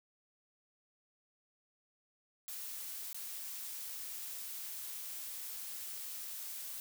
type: noise with dropouts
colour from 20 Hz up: blue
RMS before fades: -44 dBFS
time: 2.48-6.8 s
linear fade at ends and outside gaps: 0 ms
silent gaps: 3.129-3.145 s
effects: none